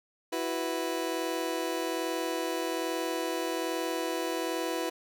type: chord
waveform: 30% pulse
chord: E suspended second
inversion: none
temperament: just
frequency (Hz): 329.6 / 370.8 / 494.4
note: E4 / F#4 / B4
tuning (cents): 0 / +4 / +2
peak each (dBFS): -31 / -33 / -32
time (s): 0.32-4.9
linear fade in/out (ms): 10
effects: none